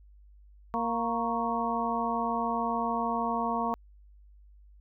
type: harmonic tone with a mistuned harmonic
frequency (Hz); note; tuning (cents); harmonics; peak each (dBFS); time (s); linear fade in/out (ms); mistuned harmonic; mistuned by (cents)
233.1; A#3; 0; 1 / 2 / 3 / 4 / 5; -33 / -37 / -33 / -32 / -33; 0.74-3.74; 0; 5; -88
effects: added 50 Hz sine -52 dBFS peak until 4.8 s